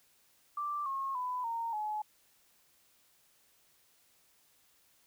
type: tone with pitch steps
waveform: sine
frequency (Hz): 1174.7 / 1083.4 / 999.3 / 921.7 / 850.1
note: D6 / C#6 / B5 / A#5 / G#5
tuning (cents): 0 / -40 / +20 / -20 / +40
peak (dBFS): -33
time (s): 0.57-2.02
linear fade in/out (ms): 5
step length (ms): 290
effects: white hiss -68 dBFS RMS until 5.06 s